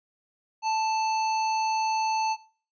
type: tone with notch filter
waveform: square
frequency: 880 Hz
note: A5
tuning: in tune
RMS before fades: -26 dBFS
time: 0.62-2.37 s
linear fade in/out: 50 ms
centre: 1800 Hz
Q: 1.1
effects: noise-tail reverb RT60 0.4 s tail -18 dB re dry + resampled to 16000 Hz